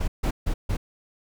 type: noise bursts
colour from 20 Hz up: brown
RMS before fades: -24 dBFS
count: 4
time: 0-0.77 s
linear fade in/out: 10 ms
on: 80 ms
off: 150 ms
effects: none